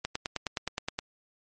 click train, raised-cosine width 0.2 ms, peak -13 dBFS, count 10, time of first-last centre 0.05-0.989 s, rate 9.58 Hz, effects MP3 48 kbps

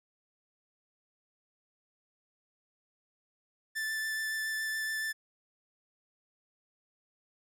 45% pulse tone with vibrato, 1760 Hz, A6, in tune, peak -32 dBFS, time 3.75-5.13 s, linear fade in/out 20 ms, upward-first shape triangle, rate 7.1 Hz, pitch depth 13 cents each way, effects none

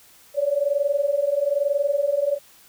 sine tone pair together, 555.9 / 577 Hz, C#5 / D5, +5 / -31 cents, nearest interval minor second, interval 64 cents, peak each -23 / -21 dBFS, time 0.34-2.39 s, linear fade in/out 50 ms, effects white hiss -52 dBFS RMS until 2.68 s

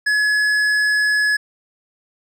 triangle tone with hard clipping, 1697 Hz, G#6, 37 cents sharp, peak -16 dBFS, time 0.06-1.37 s, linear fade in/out 10 ms, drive 12 dB, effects none

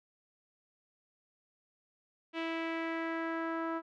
sawtooth tone with low-pass filter sweep, 328.3 Hz, E4, 7 cents flat, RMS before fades -36 dBFS, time 2.33-3.82 s, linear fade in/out 50 ms, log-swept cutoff 2800 to 1300 Hz, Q 2.4, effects none

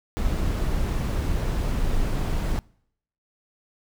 brown noise, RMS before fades -24 dBFS, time 0.17-2.59 s, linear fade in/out 0 ms, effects noise-tail reverb RT60 0.7 s tail -25 dB re dry

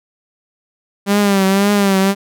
sawtooth tone with vibrato, 198.1 Hz, G3, 18 cents sharp, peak -7 dBFS, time 1.06-2.15 s, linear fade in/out 50 ms, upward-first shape triangle, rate 1.9 Hz, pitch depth 74 cents each way, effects none

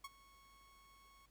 sawtooth tone with ADSR envelope, 1102 Hz, C#6, 11 cents flat, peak -40 dBFS, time 0.04-1.26 s, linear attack 6 ms, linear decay 33 ms, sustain -20 dB, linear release 6 ms, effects added 50 Hz sine -70 dBFS peak until 1.3 s + pink hiss -75 dBFS RMS until 1.3 s

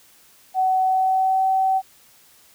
sine tone with pitch glide, 752 to 763.4 Hz, F#5 to G5, +28 to -46 cents, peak -16 dBFS, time 0.54-1.82 s, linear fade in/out 50 ms, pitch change +26 cents, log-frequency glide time 0.8-1.47 s, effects white hiss -53 dBFS RMS until 2.54 s

